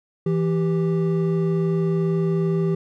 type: tone pair together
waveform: triangle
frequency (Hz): 164.82 / 392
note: E3 / G4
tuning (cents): 0 / 0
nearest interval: octave + minor third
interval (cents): 1500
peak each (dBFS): -18 / -21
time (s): 0.26-2.75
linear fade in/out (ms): 5
effects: none